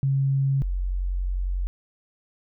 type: tone pair in turn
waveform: sine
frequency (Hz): 136.5 / 45.55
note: C#3 / F#1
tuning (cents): -26 / -26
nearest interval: octave + perfect fifth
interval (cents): 1900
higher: first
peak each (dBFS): -19 / -23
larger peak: first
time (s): 0.03-0.62 / 0.62-1.67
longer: second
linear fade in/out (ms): 0
effects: none